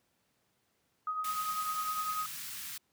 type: tone with tremolo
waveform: sine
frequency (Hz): 1255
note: D#6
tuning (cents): +15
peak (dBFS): -30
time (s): 1.07-2.26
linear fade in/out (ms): 2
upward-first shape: triangle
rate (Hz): 10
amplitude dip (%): 55
type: band-stop noise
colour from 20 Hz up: white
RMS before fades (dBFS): -42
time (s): 1.24-2.78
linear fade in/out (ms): 5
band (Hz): 200 to 1200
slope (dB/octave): 24
effects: pink hiss -75 dBFS RMS until 2.92 s + high-pass 100 Hz 12 dB/octave